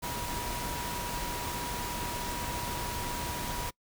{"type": "tone in noise", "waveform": "sine", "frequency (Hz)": 964, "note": "B5", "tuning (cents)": -42, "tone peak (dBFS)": -38, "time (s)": [0.02, 3.71], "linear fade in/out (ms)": 20, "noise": "pink", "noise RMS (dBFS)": -36, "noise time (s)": [0.02, 3.71], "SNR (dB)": -5, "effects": ["noise-tail reverb RT60 0.1 s tail -24 dB re dry"]}